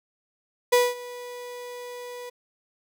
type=tone with ADSR envelope; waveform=35% pulse; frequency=490 Hz; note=B4; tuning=14 cents flat; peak=-13 dBFS; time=0.72-2.3 s; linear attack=12 ms; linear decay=210 ms; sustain=-21 dB; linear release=11 ms; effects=none